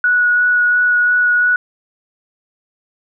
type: tone with vibrato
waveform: sine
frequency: 1464 Hz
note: F#6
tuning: 19 cents flat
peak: -10 dBFS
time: 0.04-1.56 s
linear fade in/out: 2 ms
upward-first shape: sine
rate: 2.9 Hz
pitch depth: 9 cents each way
effects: none